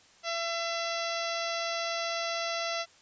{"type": "harmonic tone", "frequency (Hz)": 673, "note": "E5", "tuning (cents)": 36, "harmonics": [1, 2, 3, 4, 5, 6, 7, 8, 9], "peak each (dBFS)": [-34, -37, -39, -40, -41, -42, -42, -43, -44], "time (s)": [0.23, 2.86], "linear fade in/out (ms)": 50, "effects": ["white hiss -59 dBFS RMS until 3.01 s", "resampled to 16000 Hz"]}